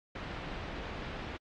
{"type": "low-pass noise", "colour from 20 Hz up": "pink", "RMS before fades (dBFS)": -41, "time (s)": [0.15, 1.37], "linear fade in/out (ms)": 5, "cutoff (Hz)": 3100, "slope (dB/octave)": 12, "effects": ["low-pass 5000 Hz 12 dB/octave", "AAC 48 kbps"]}